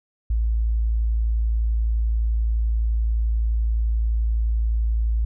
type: tone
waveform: sine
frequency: 55.8 Hz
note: A1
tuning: 25 cents sharp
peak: -18 dBFS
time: 0.3-5.25 s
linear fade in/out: 5 ms
effects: none